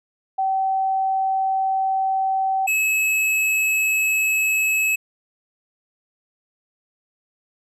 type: tone pair in turn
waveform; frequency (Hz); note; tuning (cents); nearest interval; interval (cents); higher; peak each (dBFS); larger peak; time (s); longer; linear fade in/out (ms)
sine / square; 768 / 2583; G5 / E7; -36 / -36; octave + major sixth; 2100; second; -18; neither; 0.38-2.67 / 2.67-4.96; neither; 10
effects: resampled to 32000 Hz